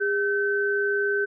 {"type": "tone pair together", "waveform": "sine", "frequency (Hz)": [406.1, 1533.2], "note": ["G#4", "G6"], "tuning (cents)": [-39, -39], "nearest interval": "octave + major seventh", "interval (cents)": 2300, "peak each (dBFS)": -24, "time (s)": [0, 1.26], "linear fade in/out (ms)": 20, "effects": []}